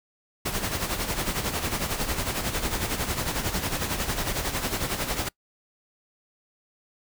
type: noise with tremolo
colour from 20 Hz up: pink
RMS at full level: -26 dBFS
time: 0.45-5.29 s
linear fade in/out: 10 ms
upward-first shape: sine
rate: 11 Hz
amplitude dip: 60%
effects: noise-tail reverb RT60 0.1 s tail -25 dB re dry